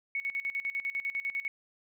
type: tone with tremolo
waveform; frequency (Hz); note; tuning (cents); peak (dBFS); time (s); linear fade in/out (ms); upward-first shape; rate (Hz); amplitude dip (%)
sine; 2217; C#7; 0; -29; 0.15-1.48; 2; square; 10; 80
effects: none